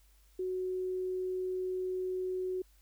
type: tone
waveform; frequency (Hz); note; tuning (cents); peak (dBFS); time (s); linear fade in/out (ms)
sine; 370; F#4; 0; -32; 0.39-2.62; 5
effects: added 50 Hz sine -61 dBFS peak until 2.81 s + white hiss -69 dBFS RMS until 2.81 s